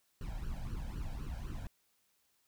brown noise with flanger, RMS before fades -40 dBFS, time 0.21-1.67 s, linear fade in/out 2 ms, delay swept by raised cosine 0.68 to 1.32 ms, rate 3.9 Hz, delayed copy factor +0.9, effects white hiss -75 dBFS RMS until 2.47 s

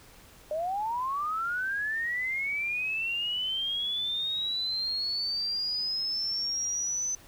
sine linear sweep, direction up, 593 to 6100 Hz, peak -28 dBFS, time 0.51-7.15 s, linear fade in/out 2 ms, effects pink hiss -54 dBFS RMS until 7.27 s

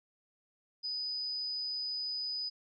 sine tone, 4983 Hz, D#8, 2 cents sharp, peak -34 dBFS, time 0.83-2.5 s, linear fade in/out 20 ms, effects none

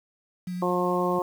sine tone with vibrato, 180 Hz, F#3, 47 cents flat, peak -29 dBFS, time 0.47-1.19 s, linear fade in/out 5 ms, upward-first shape sine, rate 9.2 Hz, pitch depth 11 cents each way
harmonic tone, 178.9 Hz, F3, 42 cents sharp, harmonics 2 / 3 / 4 / 5 / 6, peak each -27 / -29 / -32 / -32 / -29 dBFS, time 0.62-1.22 s, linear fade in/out 2 ms
effects 8-bit

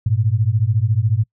sine beating tone pair, 102.4 / 116.4 Hz, G#2 / A#2, -24 / -2 cents, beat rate 14 Hz, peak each -17 dBFS, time 0.06-1.24 s, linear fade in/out 5 ms, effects noise-tail reverb RT60 0.1 s tail -26 dB re dry

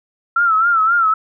sine tone with vibrato, 1346 Hz, E6, 36 cents sharp, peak -11 dBFS, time 0.36-1.14 s, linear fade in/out 5 ms, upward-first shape sine, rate 3.8 Hz, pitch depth 89 cents each way, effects none

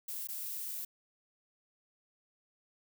violet noise with dropouts, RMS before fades -40 dBFS, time 0.08-0.85 s, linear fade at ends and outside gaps 5 ms, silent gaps 0.273-0.286 s, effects none

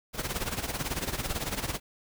pink noise with tremolo, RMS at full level -30 dBFS, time 0.13-1.8 s, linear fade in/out 50 ms, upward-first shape sine, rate 18 Hz, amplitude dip 75%, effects none

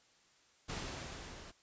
pink noise with level ramp, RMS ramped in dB -40 to -52 dBFS, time 0.68-1.52 s, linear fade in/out 20 ms, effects white hiss -68 dBFS RMS until 1.62 s + resampled to 16000 Hz

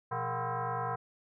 sine tone with frequency modulation, 122.1 Hz, B2, 19 cents flat, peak -31 dBFS, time 0.11-0.96 s, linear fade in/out 10 ms, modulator 294 Hz, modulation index 4.2, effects none

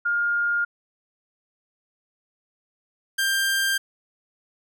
sine / sawtooth tone pair in turn, 1414 / 1587.2 Hz, F6 / G6, +21 / +21 cents, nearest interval major second, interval 200 cents, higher second, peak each -20 / -17 dBFS, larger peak second, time 0.05-0.65 / 3.18-3.78 s, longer neither, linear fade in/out 10 ms, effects none

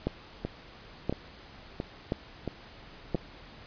two click trains, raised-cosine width 2 ms, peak -18 / -14 dBFS, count 5 / 4, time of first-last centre 0.45-3.153 / 0.07-3.147 s, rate 1.48 / 0.975 Hz, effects pink hiss -50 dBFS RMS until 3.66 s + resampled to 11025 Hz

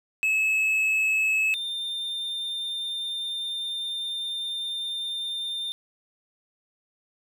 triangle tone pair in turn, 2588 / 3605 Hz, E7 / A7, -32 / +41 cents, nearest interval tritone, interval 573 cents, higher second, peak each -19 / -27 dBFS, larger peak first, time 0.23-1.54 / 1.54-5.72 s, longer second, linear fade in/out 0 ms, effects none

